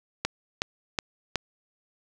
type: click train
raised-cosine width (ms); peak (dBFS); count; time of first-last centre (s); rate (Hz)
0.2; -8; 4; 0.25-1.357; 2.71
effects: none